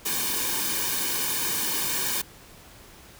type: noise with comb filter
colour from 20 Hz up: white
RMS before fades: -27 dBFS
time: 0.05-2.22 s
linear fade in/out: 10 ms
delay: 1.5 ms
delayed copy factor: -0.9
effects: pink hiss -49 dBFS RMS until 3.19 s